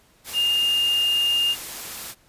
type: tone in noise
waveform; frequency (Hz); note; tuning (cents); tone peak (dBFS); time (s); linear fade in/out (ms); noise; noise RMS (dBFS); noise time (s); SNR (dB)
sine; 2821; F7; +17; -18; 0.33-1.56; 50; white; -34; 0.24-2.15; +13
effects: pink hiss -58 dBFS RMS until 2.28 s + resampled to 32000 Hz